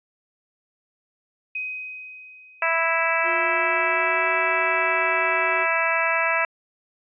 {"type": "tone with exponential decay", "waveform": "sine", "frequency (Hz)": 2515, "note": "D#7", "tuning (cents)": 18, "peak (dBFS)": -25, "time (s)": [1.55, 3.35], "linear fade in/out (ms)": 5, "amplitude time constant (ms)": 390}
{"type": "harmonic tone", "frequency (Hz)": 329.6, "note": "E4", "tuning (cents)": 0, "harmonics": [2, 3, 4, 5, 6, 7, 8], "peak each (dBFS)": [-27, -27, -27, -27, -27, -27, -27], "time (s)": [2.62, 6.45], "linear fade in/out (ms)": 2}
{"type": "tone with pitch glide", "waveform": "40% pulse", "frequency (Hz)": [350, 369.7], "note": ["F4", "F#4"], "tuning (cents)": [4, -1], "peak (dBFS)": -31, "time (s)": [3.23, 5.67], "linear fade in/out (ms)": 50, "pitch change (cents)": 95, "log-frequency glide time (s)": [3.34, 4.31]}
{"effects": ["resampled to 8000 Hz"]}